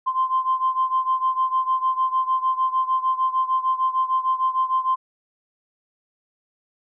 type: beating tone pair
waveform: sine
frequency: 1040 / 1046.6 Hz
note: C6 / C6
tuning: -11 / 0 cents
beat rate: 6.6 Hz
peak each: -20 / -23 dBFS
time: 0.06-4.96 s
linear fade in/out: 20 ms
effects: tanh soft clip ceiling -11 dBFS